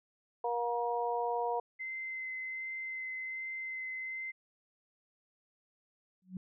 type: harmonic tone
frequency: 237.8 Hz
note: A#3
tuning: 35 cents sharp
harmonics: 2 / 3 / 4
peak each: -35 / -35 / -35 dBFS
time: 0.44-1.6 s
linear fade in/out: 5 ms
type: tone with vibrato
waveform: sine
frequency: 2063 Hz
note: C7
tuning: 25 cents flat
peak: -37 dBFS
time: 1.79-4.32 s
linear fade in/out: 20 ms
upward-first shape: sine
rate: 1.3 Hz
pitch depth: 10 cents each way
type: tone with exponential growth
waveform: sine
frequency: 185 Hz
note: F#3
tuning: in tune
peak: -34 dBFS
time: 6.22-6.37 s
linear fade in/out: 2 ms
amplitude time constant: 31 ms
effects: none